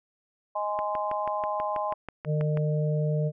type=chord; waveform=sine; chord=Ab major; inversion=second; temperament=just; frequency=623 / 830.6 / 1038.3 Hz; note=Eb5 / Ab5 / C6; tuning=+2 / 0 / -14 cents; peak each=-31 dBFS; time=0.55-1.94 s; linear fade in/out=10 ms
type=click train; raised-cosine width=0.5 ms; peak=-21 dBFS; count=12; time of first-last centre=0.79-2.573 s; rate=6.17 Hz
type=harmonic tone; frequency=151.8 Hz; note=D#3; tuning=42 cents flat; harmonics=1 / 3 / 4; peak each=-24 / -33 / -33 dBFS; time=2.25-3.32 s; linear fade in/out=50 ms
effects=none